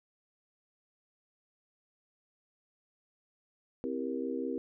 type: chord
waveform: sine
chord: C dominant seventh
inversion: none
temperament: just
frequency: 261.6 / 327 / 392.4 / 470.9 Hz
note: C4 / E4 / G4 / Bb4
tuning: 0 / -14 / +2 / +18 cents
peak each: -36 / -39 / -39 / -38 dBFS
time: 3.84-4.58 s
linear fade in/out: 0 ms
effects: none